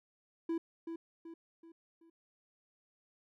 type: tone with echo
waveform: triangle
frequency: 331.1 Hz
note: E4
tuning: 8 cents sharp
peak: -30 dBFS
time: 0.49-0.58 s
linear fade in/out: 5 ms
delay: 380 ms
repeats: 4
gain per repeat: -7 dB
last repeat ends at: 2.1 s
effects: none